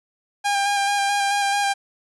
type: tone with vibrato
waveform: sawtooth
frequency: 804 Hz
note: G5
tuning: 44 cents sharp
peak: -15 dBFS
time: 0.44-1.74 s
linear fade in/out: 20 ms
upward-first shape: square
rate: 4.6 Hz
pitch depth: 16 cents each way
effects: resampled to 24000 Hz